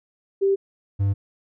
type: tone pair in turn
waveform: sine / triangle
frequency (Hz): 392 / 99.25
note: G4 / G2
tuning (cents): 0 / +22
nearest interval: 2 octaves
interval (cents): 2378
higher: first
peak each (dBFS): -16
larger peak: neither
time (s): 0.41-0.56 / 0.99-1.14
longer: neither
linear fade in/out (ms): 20
effects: none